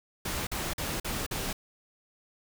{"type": "noise bursts", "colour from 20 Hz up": "pink", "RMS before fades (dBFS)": -33, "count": 5, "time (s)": [0.25, 1.53], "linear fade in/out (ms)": 5, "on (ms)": 220, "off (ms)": 45, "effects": []}